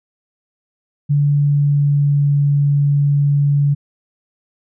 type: tone with pitch glide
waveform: sine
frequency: 144.4 to 143.15 Hz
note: D3 to D3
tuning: -29 to -44 cents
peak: -11 dBFS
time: 1.09-3.75 s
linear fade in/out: 20 ms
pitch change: -15 cents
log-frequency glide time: 1.33-2.34 s
effects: none